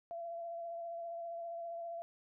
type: tone with vibrato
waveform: sine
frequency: 678 Hz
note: E5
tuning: 49 cents sharp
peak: -40 dBFS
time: 0.11-2.02 s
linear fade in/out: 0 ms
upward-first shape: sine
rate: 15 Hz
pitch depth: 20 cents each way
effects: none